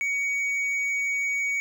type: tone with hard clipping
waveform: triangle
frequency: 2247 Hz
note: C#7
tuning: 23 cents sharp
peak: -25 dBFS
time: 0.01-1.6 s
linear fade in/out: 0 ms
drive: 7 dB
effects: none